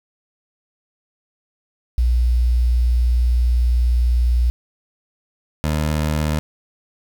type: tone pair in turn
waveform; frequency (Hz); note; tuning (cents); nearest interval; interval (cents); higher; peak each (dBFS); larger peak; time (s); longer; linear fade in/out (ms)
sine / 20% pulse; 60.1 / 76.57; B1 / D#2; -46 / -27; major third; 419; second; -13; neither; 1.98-4.5 / 5.64-6.39; first; 0
effects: 7-bit